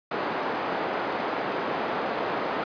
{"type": "band-pass noise", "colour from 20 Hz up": "white", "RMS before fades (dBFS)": -29, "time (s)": [0.11, 2.64], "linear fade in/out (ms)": 5, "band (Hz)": [270, 1000], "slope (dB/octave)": 12, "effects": ["resampled to 11025 Hz"]}